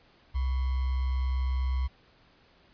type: tone with sample-and-hold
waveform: sine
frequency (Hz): 64.9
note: C2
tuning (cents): -13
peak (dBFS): -25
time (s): 0.34-1.88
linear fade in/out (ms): 20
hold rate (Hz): 1050
effects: pink hiss -61 dBFS RMS until 2.73 s + resampled to 11025 Hz